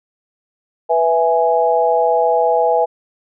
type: chord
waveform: sine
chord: E major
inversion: second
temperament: equal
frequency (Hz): 493.9 / 659.3 / 830.6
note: B4 / E5 / G#5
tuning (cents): 0 / 0 / 0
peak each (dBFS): -16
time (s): 0.89-2.86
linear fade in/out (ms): 20
effects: none